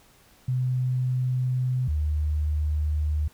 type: tone pair in turn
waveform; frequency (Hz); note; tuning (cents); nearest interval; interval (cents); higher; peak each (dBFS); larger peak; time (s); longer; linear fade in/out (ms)
sine; 127.2 / 75.63; C3 / D#2; -48 / -49; major sixth; 901; first; -22; neither; 0.48-1.88 / 1.88-3.28; neither; 5
effects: pink hiss -57 dBFS RMS until 3.33 s